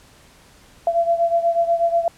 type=beating tone pair; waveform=sine; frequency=676 / 684.2 Hz; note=E5 / F5; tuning=+43 / -36 cents; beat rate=8.2 Hz; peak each=-17 / -21 dBFS; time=0.87-2.08 s; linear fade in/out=2 ms; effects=pink hiss -50 dBFS RMS until 2.17 s + low-pass 11000 Hz 12 dB/octave